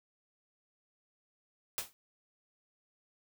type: noise with exponential decay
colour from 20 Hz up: white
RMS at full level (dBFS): -32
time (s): 1.78-1.93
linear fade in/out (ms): 0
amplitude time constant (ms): 32
effects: none